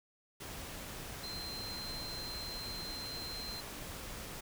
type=tone in noise; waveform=sine; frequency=4124 Hz; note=C8; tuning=26 cents flat; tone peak=-42 dBFS; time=1.23-3.61 s; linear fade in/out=10 ms; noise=pink; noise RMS=-45 dBFS; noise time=0.4-4.41 s; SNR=0 dB; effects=none